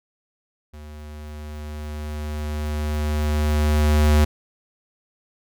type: tone with level ramp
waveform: square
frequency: 75.3 Hz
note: D2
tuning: 44 cents sharp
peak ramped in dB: -38 to -13 dBFS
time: 0.73-4.25 s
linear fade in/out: 10 ms
effects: none